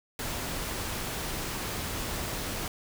pink noise, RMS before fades -34 dBFS, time 0.19-2.68 s, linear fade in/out 2 ms, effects none

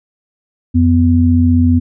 sine tone pair together, 88 / 248.9 Hz, F2 / B3, +14 / +14 cents, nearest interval octave + tritone, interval 1800 cents, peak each -10 dBFS, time 0.74-1.8 s, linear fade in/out 20 ms, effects none

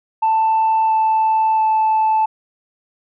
sine tone with pitch steps, 885 / 879.9 / 874.8 Hz, A5 / A5 / A5, +10 / 0 / -10 cents, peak -11 dBFS, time 0.22-2.26 s, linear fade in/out 10 ms, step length 680 ms, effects tanh soft clip ceiling -10 dBFS

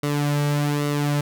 sawtooth tone with flanger, 145.8 Hz, D3, 12 cents flat, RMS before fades -22 dBFS, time 0.03-1.21 s, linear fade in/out 5 ms, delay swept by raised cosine 1.2 to 2.9 ms, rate 1.2 Hz, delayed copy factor -0.6, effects none

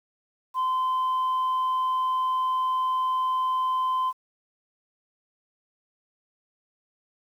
sine tone, 1030 Hz, C6, 28 cents flat, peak -20 dBFS, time 0.54-4.13 s, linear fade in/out 50 ms, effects tanh soft clip ceiling -21 dBFS + 9-bit

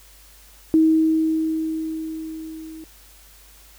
sine tone with level ramp, 318.4 Hz, D#4, 40 cents sharp, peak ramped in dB -11 to -35 dBFS, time 0.74-2.84 s, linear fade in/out 0 ms, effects added 50 Hz sine -50 dBFS peak until 3.78 s + white hiss -50 dBFS RMS until 3.78 s

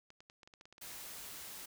clicks, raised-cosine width 0.2 ms, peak -39 dBFS, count 11, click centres 0.104 / 0.205 / 0.299 / 0.432 / 0.475 / 0.538 / 0.611 / 0.655 / 0.726 / 0.781 / 0.917 s
white noise, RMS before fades -48 dBFS, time 0.81-1.66 s, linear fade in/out 10 ms
effects none

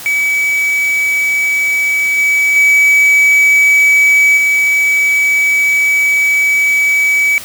triangle tone with level steps, 2283 Hz, D7, 50 cents flat, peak -9 / -7 / -4 / -7 dBFS, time 0.06-7.38 s, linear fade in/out 0 ms, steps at 2.18 / 2.56 / 4.37 s, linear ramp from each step 2 ms, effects white hiss -29 dBFS RMS until 7.44 s

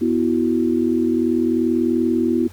sine chord, B suspended fourth, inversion none, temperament equal, 246.9 / 329.6 / 370 Hz, B3 / E4 / F#4, 0 / 0 / 0 cents, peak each -19 / -19 / -23 dBFS, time 0.01-2.48 s, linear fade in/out 10 ms, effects added 93 Hz sine -38 dBFS peak until 2.52 s + pink hiss -48 dBFS RMS until 2.52 s

